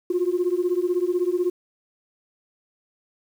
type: beating tone pair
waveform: sine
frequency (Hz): 349.2 / 365.2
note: F4 / F#4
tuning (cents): 0 / -23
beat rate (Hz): 16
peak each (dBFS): -22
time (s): 0.1-1.5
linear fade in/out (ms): 5
effects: tanh soft clip ceiling -14 dBFS + 8-bit